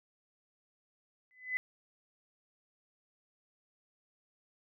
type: tone with exponential growth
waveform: sine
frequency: 2013 Hz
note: B6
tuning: 33 cents sharp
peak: -27 dBFS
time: 1.31-1.57 s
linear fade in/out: 0 ms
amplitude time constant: 55 ms
effects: none